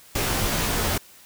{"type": "noise with comb filter", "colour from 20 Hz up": "pink", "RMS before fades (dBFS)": -24, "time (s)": [0.15, 0.98], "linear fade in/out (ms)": 5, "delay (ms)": 16, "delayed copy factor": -0.95, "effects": ["white hiss -50 dBFS RMS until 1.25 s"]}